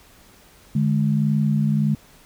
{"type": "tone pair together", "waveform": "sine", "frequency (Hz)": [148.6, 210.2], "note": ["D3", "G#3"], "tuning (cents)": [21, 21], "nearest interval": "tritone", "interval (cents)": 600, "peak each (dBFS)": [-19, -20], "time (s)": [0.75, 1.95], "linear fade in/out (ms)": 5, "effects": ["pink hiss -51 dBFS RMS until 2.25 s"]}